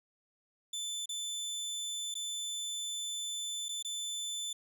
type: tone with dropouts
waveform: 25% pulse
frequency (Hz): 3520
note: A7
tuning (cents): 0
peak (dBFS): -32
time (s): 0.73-4.53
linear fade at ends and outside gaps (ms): 5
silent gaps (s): 1.058-1.091 / 2.142-2.152 / 3.685-3.69 / 3.826-3.847
effects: none